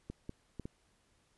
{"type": "clicks", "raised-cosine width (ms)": 3, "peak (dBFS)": -28, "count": 4, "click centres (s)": [0.1, 0.294, 0.597, 0.655], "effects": ["pink hiss -72 dBFS RMS until 1.37 s", "resampled to 24000 Hz"]}